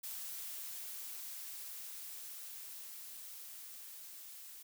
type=noise with level ramp; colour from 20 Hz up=blue; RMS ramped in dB=-44 to -52 dBFS; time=0.03-4.63 s; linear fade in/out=10 ms; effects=none